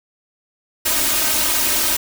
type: noise with comb filter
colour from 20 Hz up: white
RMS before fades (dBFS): -18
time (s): 0.85-1.97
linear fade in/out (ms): 10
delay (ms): 3.2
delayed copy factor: +0.95
effects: none